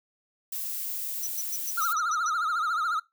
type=noise; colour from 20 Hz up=violet; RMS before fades=-33 dBFS; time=0.52-1.93 s; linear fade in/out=5 ms
type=tone bursts; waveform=sine; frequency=5920 Hz; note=F#8; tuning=in tune; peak=-31 dBFS; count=8; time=1.23-2.296 s; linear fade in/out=2 ms; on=37 ms; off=110 ms
type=tone with vibrato; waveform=triangle; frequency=1318.5 Hz; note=E6; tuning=in tune; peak=-23 dBFS; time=1.77-3 s; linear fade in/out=10 ms; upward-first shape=triangle; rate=14 Hz; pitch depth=150 cents each way
effects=noise-tail reverb RT60 0.2 s tail -21 dB re dry

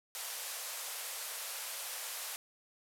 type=band-pass noise; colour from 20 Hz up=white; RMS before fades=-42 dBFS; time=0.15-2.36 s; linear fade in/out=0 ms; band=480 to 14000 Hz; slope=48 dB/octave; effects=none

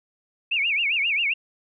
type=tone with vibrato; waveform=sine; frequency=2489 Hz; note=D#7; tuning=in tune; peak=-20 dBFS; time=0.51-1.34 s; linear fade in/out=10 ms; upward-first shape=sine; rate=7.5 Hz; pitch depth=230 cents each way; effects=none

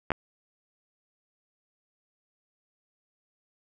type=clicks; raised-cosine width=0.5 ms; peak=-11 dBFS; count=2; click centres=0.105 / 0.118 s; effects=none

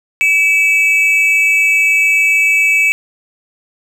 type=tone pair together; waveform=triangle; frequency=2291 / 2618 Hz; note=D7 / E7; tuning=-44 / -13 cents; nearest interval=major second; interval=231 cents; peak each=-10 dBFS; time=0.21-2.92 s; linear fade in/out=0 ms; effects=none

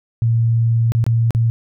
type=tone with dropouts; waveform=sine; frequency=115.2 Hz; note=A#2; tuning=20 cents flat; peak=-12 dBFS; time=0.22-1.5 s; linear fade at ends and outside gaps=0 ms; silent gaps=0.92-0.95 / 1.041-1.065 / 1.307-1.349 s; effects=none

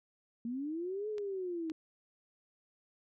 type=linear two-way sweep; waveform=sine; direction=up then down; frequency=226.5 to 432.5 to 312.8 Hz; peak=-35 dBFS; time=0.45-1.72 s; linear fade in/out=2 ms; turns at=1.09 s
type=clicks; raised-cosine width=0.2 ms; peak=-33 / -31 dBFS; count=2; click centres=1.182 / 1.699 s
effects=none

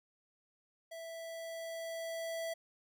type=tone with level ramp; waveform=square; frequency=659.3 Hz; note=E5; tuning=in tune; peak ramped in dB=-45 to -37 dBFS; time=0.91-2.54 s; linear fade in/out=10 ms; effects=none

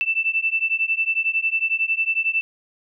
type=beating tone pair; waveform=sine; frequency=2654 / 2665 Hz; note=E7 / E7; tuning=+11 / +18 cents; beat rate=11 Hz; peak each=-22 dBFS; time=0.01-2.41 s; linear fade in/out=0 ms; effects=none

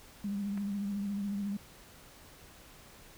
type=tone with vibrato; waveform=sine; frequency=201.2 Hz; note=G3; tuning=45 cents sharp; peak=-32 dBFS; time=0.24-1.57 s; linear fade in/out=5 ms; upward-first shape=triangle; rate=14 Hz; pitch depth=46 cents each way
type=clicks; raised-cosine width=0.5 ms; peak=-34 dBFS; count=2; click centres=0.575 / 0.578 s
effects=pink hiss -55 dBFS RMS until 3.17 s

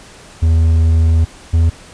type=tone pair in turn; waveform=triangle; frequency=81.3 / 82.39 Hz; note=E2 / E2; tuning=-23 / 0 cents; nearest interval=unison; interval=23 cents; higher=second; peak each=-6 dBFS; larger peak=neither; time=0.42-1.25 / 1.53-1.7 s; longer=first; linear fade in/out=10 ms; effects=pink hiss -39 dBFS RMS until 1.93 s + resampled to 22050 Hz

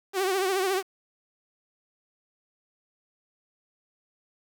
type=tone with vibrato; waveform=sawtooth; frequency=380.6 Hz; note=F#4; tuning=49 cents sharp; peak=-20 dBFS; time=0.13-0.83 s; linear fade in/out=50 ms; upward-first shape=triangle; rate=14 Hz; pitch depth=94 cents each way; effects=8-bit

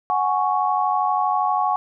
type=chord; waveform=sine; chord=F# suspended second; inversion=none; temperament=just; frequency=740 / 832.5 / 1110 Hz; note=F#5 / G#5 / C#6; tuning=0 / +4 / +2 cents; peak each=-22 dBFS; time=0.1-1.76 s; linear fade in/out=0 ms; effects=none

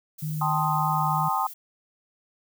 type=noise; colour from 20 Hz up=violet; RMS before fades=-41 dBFS; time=0.18-1.54 s; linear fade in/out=10 ms
type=tone with vibrato; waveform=sine; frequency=153.7 Hz; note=D#3; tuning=21 cents flat; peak=-27 dBFS; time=0.22-1.29 s; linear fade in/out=10 ms; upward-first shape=sine; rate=3.2 Hz; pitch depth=13 cents each way
type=chord; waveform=sine; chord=A half-diminished seventh; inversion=third; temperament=equal; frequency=784 / 880 / 1046.5 / 1244.5 Hz; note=G5 / A5 / C6 / Eb6; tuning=0 / 0 / 0 / 0 cents; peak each=-28 dBFS; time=0.41-1.47 s; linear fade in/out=5 ms
effects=none

